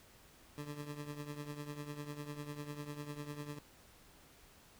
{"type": "tone with tremolo", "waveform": "20% pulse", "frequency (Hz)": 146.83, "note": "D3", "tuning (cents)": 0, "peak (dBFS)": -35, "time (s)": [0.58, 3.59], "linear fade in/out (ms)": 0, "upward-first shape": "triangle", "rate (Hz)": 10, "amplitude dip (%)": 75, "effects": ["pink hiss -62 dBFS RMS until 4.79 s"]}